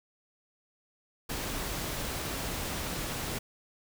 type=noise; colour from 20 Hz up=pink; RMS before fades=-35 dBFS; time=1.29-3.39 s; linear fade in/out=10 ms; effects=none